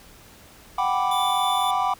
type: chord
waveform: triangle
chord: G major seventh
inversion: third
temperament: equal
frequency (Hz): 740 / 784 / 987.8 / 1174.7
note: F#5 / G5 / B5 / D6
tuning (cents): 0 / 0 / 0 / 0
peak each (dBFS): -24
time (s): 0.78-1.94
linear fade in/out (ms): 5
type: tone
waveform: 45% pulse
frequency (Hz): 3520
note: A7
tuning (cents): 0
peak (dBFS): -28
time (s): 1.11-1.71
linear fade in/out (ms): 5
effects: pink hiss -49 dBFS RMS until 1.99 s